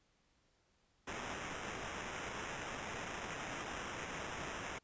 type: noise with sample-and-hold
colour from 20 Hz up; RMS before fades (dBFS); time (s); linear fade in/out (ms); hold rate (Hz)
white; -44; 1.07-4.79; 10; 4410
effects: pink hiss -75 dBFS RMS until 4.83 s + resampled to 16000 Hz